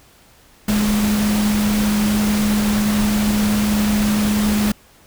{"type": "tone in noise", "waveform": "sine", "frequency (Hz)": 209.7, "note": "G#3", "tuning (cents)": 17, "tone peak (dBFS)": -15, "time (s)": [0.68, 4.72], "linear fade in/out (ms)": 5, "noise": "pink", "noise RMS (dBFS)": -24, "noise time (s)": [0.68, 4.72], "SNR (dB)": 6, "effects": ["pink hiss -50 dBFS RMS until 5.06 s"]}